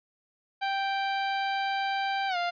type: tone with pitch glide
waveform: sawtooth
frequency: 784 to 698.5 Hz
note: G5 to F5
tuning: 0 to 0 cents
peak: -23 dBFS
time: 0.61-2.51 s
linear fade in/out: 20 ms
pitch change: -200 cents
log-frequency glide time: 2.28-2.37 s
effects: resampled to 11025 Hz